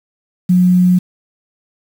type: tone with quantisation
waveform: sine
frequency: 180.7 Hz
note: F#3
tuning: 41 cents flat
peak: -7 dBFS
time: 0.49-0.99 s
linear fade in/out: 10 ms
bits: 6
effects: none